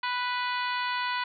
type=harmonic tone with a mistuned harmonic; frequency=493.9 Hz; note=B4; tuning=in tune; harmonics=2 / 3 / 4 / 5 / 6 / 7 / 8 / 9; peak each=-30 / -34 / -36 / -38 / -40 / -41 / -42 / -43 dBFS; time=0.03-1.24 s; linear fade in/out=5 ms; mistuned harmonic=8; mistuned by=+38 cents; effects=none